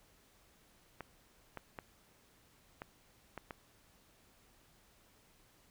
clicks, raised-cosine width 0.5 ms, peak -28 dBFS, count 6, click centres 1.007 / 1.573 / 1.788 / 2.819 / 3.377 / 3.508 s, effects pink hiss -67 dBFS RMS until 5.7 s

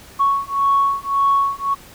sine beating tone pair, 1108.7 / 1110.5 Hz, C#6 / C#6, 0 / +3 cents, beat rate 1.8 Hz, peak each -17 dBFS, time 0.19-1.75 s, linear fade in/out 20 ms, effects tanh soft clip ceiling -7 dBFS + pink hiss -43 dBFS RMS until 1.94 s

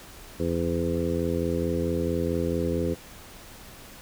harmonic tone with a mistuned harmonic, 84.5 Hz, E2, 43 cents sharp, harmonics 1 / 2 / 3 / 4 / 5 / 6, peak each -31 / -31 / -31 / -31 / -31 / -31 dBFS, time 0.39-2.95 s, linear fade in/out 20 ms, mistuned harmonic 1, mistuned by -21 cents, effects pink hiss -46 dBFS RMS until 4.01 s

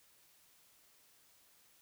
silence, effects white hiss -67 dBFS RMS until 1.81 s

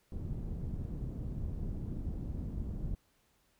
pink low-pass noise, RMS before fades -38 dBFS, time 0.12-2.95 s, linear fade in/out 2 ms, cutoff 210 Hz, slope 12 dB/octave, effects pink hiss -72 dBFS RMS until 3.59 s

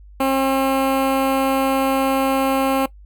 15% pulse tone with notch filter, 268.3 Hz, C4, 44 cents sharp, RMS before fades -18 dBFS, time 0.2-2.86 s, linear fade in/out 5 ms, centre 5600 Hz, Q 0.66, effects noise-tail reverb RT60 0.1 s tail -19 dB re dry + added 50 Hz sine -40 dBFS peak until 3.05 s

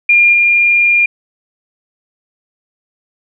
sine tone with level steps, 2407 Hz, D7, 42 cents sharp, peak -5 / -7 dBFS, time 0.09-1.06 s, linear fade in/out 5 ms, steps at 0.32 s, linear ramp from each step 20 ms, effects none

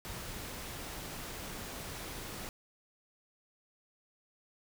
pink noise, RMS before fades -43 dBFS, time 0.05-2.49 s, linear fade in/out 0 ms, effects none

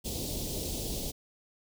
pink band-stop noise, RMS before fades -35 dBFS, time 0.04-1.12 s, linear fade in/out 20 ms, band 610 to 3500 Hz, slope 24 dB/octave, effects none

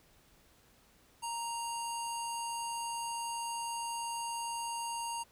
square tone with low-pass filter, 932.3 Hz, A#5, in tune, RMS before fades -38 dBFS, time 1.22-5.24 s, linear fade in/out 20 ms, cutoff 9400 Hz, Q 5.1, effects pink hiss -65 dBFS RMS until 5.31 s

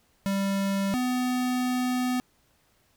square tone pair in turn, 196.5 / 250.9 Hz, G3 / B3, +4 / +28 cents, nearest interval major third, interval 424 cents, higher second, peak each -25 dBFS, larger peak neither, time 0.26-0.94 / 0.94-2.2 s, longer second, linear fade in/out 0 ms, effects pink hiss -66 dBFS RMS until 2.96 s

